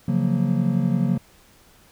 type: chord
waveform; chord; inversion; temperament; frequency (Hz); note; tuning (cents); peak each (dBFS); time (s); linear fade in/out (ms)
triangle; Gb major seventh; second; just; 138.75 / 173.43 / 185 / 231.2; Db3 / F3 / Gb3 / Bb3; +2 / -12 / 0 / -14; -22; 0.08-1.18; 5
effects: pink hiss -54 dBFS RMS until 1.91 s